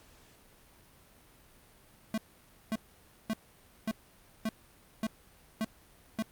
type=tone bursts; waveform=square; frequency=220 Hz; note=A3; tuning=in tune; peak=-30 dBFS; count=8; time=2.14-6.224 s; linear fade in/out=2 ms; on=38 ms; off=540 ms; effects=pink hiss -60 dBFS RMS until 6.31 s + Opus 48 kbps